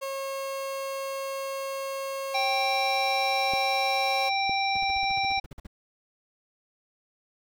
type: tone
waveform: 30% pulse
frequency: 543 Hz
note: C#5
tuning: 36 cents flat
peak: -28 dBFS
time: 0.01-4.3 s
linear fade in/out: 20 ms
type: harmonic tone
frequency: 784 Hz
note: G5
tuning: in tune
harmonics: 1 / 3 / 5 / 7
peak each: -26 / -29 / -33 / -35 dBFS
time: 2.34-5.4 s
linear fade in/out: 10 ms
type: clicks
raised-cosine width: 2 ms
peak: -23 dBFS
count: 2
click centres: 3.536 / 4.495 s
type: noise bursts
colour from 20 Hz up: brown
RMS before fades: -40 dBFS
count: 14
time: 4.75-5.669 s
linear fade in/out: 5 ms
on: 22 ms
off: 47 ms
effects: none